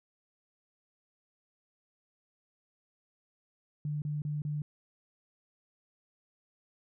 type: tone bursts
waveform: sine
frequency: 148.7 Hz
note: D3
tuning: 22 cents sharp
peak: -31 dBFS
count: 4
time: 3.85-4.62 s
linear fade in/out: 2 ms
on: 170 ms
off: 30 ms
effects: none